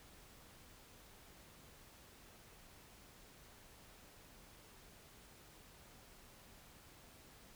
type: silence
effects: pink hiss -61 dBFS RMS until 7.55 s